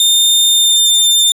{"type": "tone with pitch glide", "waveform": "sawtooth", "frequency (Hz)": [3626, 3597], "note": ["A#7", "A7"], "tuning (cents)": [-49, 37], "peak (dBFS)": -5, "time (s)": [0, 1.32], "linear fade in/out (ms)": 2, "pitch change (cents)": -14, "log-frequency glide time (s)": [0.49, 0.86], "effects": ["resampled to 32000 Hz"]}